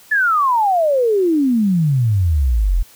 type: exponential sweep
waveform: sine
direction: down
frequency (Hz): 1760 to 39.27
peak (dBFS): -12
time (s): 0.11-2.83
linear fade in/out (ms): 10
effects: white hiss -46 dBFS RMS until 2.95 s